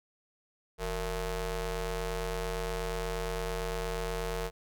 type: ring-modulated tone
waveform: sawtooth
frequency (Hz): 207.7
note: G#3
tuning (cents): 0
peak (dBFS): -25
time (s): 0.78-4.51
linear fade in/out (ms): 50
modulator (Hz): 252
effects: none